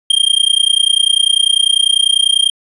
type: tone with amplitude modulation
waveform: square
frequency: 3200 Hz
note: G7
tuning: 35 cents sharp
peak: -6 dBFS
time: 0.1-2.5 s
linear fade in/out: 5 ms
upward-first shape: sine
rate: 30.1 Hz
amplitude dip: 100%
effects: resampled to 24000 Hz